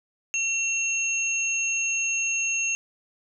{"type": "tone pair together", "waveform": "sine", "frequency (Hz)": [2722, 6446], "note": ["F7", "G8"], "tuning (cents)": [-45, 47], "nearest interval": "octave + minor third", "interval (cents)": 1492, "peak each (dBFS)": [-25, -27], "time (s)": [0.34, 2.75], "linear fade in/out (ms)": 0, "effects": []}